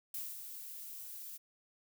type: noise with ADSR envelope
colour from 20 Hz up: violet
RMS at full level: -40 dBFS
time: 0.14-1.38 s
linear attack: 4 ms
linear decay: 210 ms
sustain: -7 dB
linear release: 19 ms
effects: none